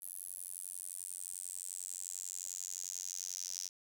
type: tone with high-pass filter sweep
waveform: square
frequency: 45.67 Hz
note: F#1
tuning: 22 cents flat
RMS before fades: -44 dBFS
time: 0.01-3.69 s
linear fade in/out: 20 ms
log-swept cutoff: 11000 to 5800 Hz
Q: 6.3
effects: none